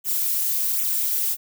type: noise with flanger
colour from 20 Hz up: violet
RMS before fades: -23 dBFS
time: 0.04-1.37 s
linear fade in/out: 50 ms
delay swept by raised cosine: 0.2 to 5.1 ms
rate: 1.3 Hz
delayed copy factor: -0.8
effects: none